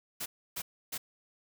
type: noise bursts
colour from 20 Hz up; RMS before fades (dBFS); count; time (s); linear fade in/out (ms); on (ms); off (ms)
white; -37; 3; 0.2-0.98; 10; 60; 300
effects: none